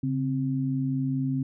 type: tone pair together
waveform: sine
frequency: 138.59 / 263.1 Hz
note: C#3 / C4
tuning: 0 / +10 cents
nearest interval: major seventh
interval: 1110 cents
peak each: -27 dBFS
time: 0.03-1.43 s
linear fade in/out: 5 ms
effects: none